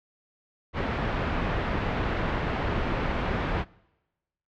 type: low-pass noise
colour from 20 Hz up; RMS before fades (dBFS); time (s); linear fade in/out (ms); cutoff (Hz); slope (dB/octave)
pink; -28; 0.73-3.65; 50; 2200; 12
effects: noise-tail reverb RT60 1.0 s tail -24 dB re dry + low-pass 4000 Hz 12 dB/octave